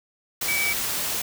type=tone in noise; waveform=sine; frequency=2288 Hz; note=D7; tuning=46 cents flat; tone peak=-23 dBFS; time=0.48-0.73 s; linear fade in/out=5 ms; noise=white; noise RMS=-27 dBFS; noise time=0.41-1.22 s; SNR=+1 dB; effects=none